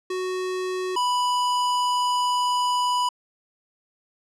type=tone pair in turn; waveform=square; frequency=370 / 987.8 Hz; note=F#4 / B5; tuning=0 / 0 cents; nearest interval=octave + perfect fourth; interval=1700 cents; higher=second; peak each=-26 / -21 dBFS; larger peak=second; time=0.1-0.96 / 0.96-3.09 s; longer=second; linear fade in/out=5 ms; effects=low-pass 8000 Hz 12 dB/octave